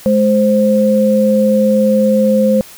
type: tone pair together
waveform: sine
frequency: 211.2 / 523.3 Hz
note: G#3 / C5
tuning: +29 / 0 cents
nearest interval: octave + major third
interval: 1571 cents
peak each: -11 dBFS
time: 0.06-2.61 s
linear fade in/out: 0 ms
effects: white hiss -37 dBFS RMS until 2.77 s